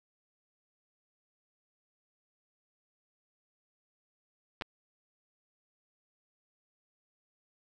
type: clicks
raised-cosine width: 0.3 ms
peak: -20 dBFS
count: 2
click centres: 4.612 / 4.621 s
effects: none